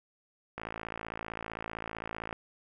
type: click train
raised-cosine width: 0.5 ms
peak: -22 dBFS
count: 98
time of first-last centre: 0.58-2.328 s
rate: 55.5 Hz
effects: none